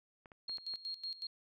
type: clicks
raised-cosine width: 0.5 ms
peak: -39 dBFS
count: 5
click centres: 0.258 / 0.318 / 0.495 / 0.583 / 0.738 s
type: tone with tremolo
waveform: sine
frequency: 4257 Hz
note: C8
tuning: 29 cents sharp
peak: -38 dBFS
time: 0.48-1.27 s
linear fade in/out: 5 ms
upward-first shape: square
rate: 5.4 Hz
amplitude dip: 80%
effects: none